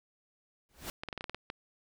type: noise with exponential growth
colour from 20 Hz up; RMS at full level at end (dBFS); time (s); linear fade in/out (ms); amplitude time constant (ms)
pink; -35; 0.69-0.9; 0; 44
type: clicks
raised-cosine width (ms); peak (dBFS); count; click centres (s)
0.3; -22; 9; 1.035 / 1.087 / 1.128 / 1.177 / 1.209 / 1.242 / 1.296 / 1.346 / 1.501
effects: none